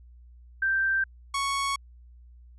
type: tone pair in turn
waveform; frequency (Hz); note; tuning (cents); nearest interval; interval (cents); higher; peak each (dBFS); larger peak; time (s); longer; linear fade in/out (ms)
sine / sawtooth; 1568 / 1108.7; G6 / C#6; 0 / 0; tritone; 600; first; -22; neither; 0.62-1.04 / 1.34-1.76; neither; 5
effects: added 60 Hz sine -48 dBFS peak until 2.58 s + resampled to 24000 Hz